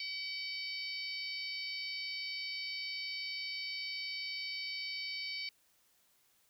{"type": "harmonic tone", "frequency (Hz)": 761, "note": "F#5", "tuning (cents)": 48, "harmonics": [3, 4, 5, 6, 7], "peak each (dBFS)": [-42, -49, -51, -41, -49], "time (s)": [0, 5.49], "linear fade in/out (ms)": 2, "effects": ["white hiss -71 dBFS RMS until 6.49 s"]}